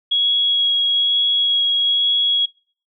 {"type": "tone with vibrato", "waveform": "sine", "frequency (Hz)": 3322, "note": "G#7", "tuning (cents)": 0, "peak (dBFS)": -14, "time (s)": [0.11, 2.46], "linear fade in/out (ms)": 10, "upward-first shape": "sine", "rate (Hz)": 1.1, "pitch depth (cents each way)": 8, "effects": ["noise-tail reverb RT60 0.5 s tail -25 dB re dry"]}